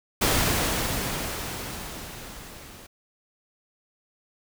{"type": "noise with level ramp", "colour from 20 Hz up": "pink", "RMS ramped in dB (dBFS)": [-21, -46], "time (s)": [0.21, 2.87], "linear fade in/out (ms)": 10, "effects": []}